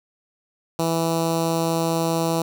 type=tone with notch filter; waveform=10% pulse; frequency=164.81 Hz; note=E3; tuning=in tune; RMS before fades=-22 dBFS; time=0.79-2.42 s; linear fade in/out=2 ms; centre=2100 Hz; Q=0.95; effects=none